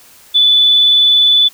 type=tone with vibrato; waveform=sine; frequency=3479 Hz; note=A7; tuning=20 cents flat; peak=-6 dBFS; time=0.34-1.49 s; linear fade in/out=20 ms; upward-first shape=sine; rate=20 Hz; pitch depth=10 cents each way; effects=white hiss -43 dBFS RMS until 1.53 s